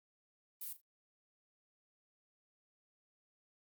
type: noise with echo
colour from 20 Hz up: violet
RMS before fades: -44 dBFS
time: 0.61-0.73 s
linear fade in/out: 5 ms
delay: 39 ms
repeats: 2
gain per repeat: -13 dB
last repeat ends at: 0.808 s
effects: Opus 32 kbps

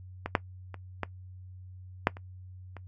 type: clicks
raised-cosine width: 0.5 ms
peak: -17 / -7 / -26 / -15 / -6 / -29 / -28 dBFS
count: 7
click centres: 0.26 / 0.352 / 0.743 / 1.033 / 2.071 / 2.169 / 2.767 s
effects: noise-tail reverb RT60 0.1 s tail -19 dB re dry + added 92 Hz sine -44 dBFS peak until 2.87 s

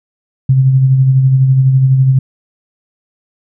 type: tone with tremolo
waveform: sine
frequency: 132.3 Hz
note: C3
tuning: 20 cents sharp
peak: -4 dBFS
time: 0.49-2.19 s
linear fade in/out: 5 ms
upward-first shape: sine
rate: 12 Hz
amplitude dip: 40%
effects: none

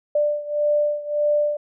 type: beating tone pair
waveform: sine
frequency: 591 / 592.7 Hz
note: D5 / D5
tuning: +11 / +16 cents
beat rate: 1.7 Hz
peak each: -20 / -23 dBFS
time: 0.15-1.57 s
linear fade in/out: 5 ms
effects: none

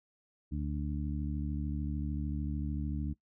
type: harmonic tone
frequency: 73.42 Hz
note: D2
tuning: in tune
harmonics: 1 / 2 / 3 / 4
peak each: -35 / -38 / -40 / -41 dBFS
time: 0.51-3.14 s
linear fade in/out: 20 ms
effects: noise-tail reverb RT60 0.1 s tail -21 dB re dry

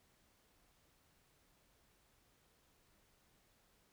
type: silence
effects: pink hiss -73 dBFS RMS until 3.92 s

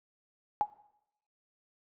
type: tone with exponential decay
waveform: sine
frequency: 835 Hz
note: G#5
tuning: 9 cents sharp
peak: -20 dBFS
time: 0.61-0.7 s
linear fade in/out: 0 ms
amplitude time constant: 19 ms
effects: noise-tail reverb RT60 0.8 s tail -19 dB re dry

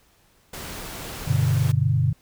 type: noise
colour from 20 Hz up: pink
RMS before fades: -35 dBFS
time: 0.53-1.72 s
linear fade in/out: 5 ms
type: chord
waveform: sine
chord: G major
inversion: none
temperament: equal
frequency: 98 / 123.47 / 146.83 Hz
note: G2 / B2 / D3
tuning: 0 / 0 / 0 cents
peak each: -23 / -21 / -22 dBFS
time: 1.27-2.13 s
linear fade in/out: 10 ms
effects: pink hiss -60 dBFS RMS until 2.21 s

